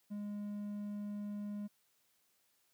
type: tone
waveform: triangle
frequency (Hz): 206.1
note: G#3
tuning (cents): -13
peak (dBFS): -37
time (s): 0.1-1.68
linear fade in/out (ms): 20
effects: white hiss -75 dBFS RMS until 2.73 s + high-pass 80 Hz 12 dB/octave